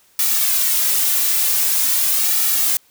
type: noise with flanger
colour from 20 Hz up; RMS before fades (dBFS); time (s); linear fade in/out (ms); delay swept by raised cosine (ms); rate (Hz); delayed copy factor
blue; -17; 0.19-2.77; 2; 1.9 to 3.2; 0.45; -0.55
effects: white hiss -55 dBFS RMS until 2.9 s